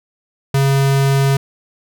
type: tone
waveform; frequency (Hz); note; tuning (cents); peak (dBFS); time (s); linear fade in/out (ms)
square; 137.2; C#3; -17; -12; 0.54-1.37; 5
effects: none